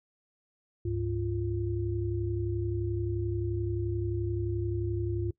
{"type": "tone cluster", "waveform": "sine", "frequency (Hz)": [71.7, 103.2, 348], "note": ["D2", "G#2", "F4"], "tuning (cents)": [-41, -10, -6], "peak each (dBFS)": [-36, -31, -33], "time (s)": [0.85, 5.31], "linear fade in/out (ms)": 5, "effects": ["noise-tail reverb RT60 0.1 s tail -20 dB re dry"]}